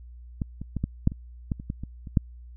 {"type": "clicks", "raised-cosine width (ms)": 5, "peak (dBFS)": [-15, -22, -16, -13, -7, -24, -14, -25, -17, -22, -27, -7], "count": 12, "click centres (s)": [0.418, 0.616, 0.767, 0.84, 1.074, 1.119, 1.518, 1.599, 1.701, 1.836, 2.072, 2.172], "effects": ["added 60 Hz sine -42 dBFS peak until 2.56 s"]}